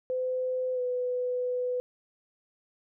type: tone with pitch glide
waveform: sine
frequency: 510 to 497.8 Hz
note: C5 to B4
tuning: -44 to +14 cents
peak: -27 dBFS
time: 0.1-1.8 s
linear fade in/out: 0 ms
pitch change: -42 cents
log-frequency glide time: 0.74-0.8 s
effects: none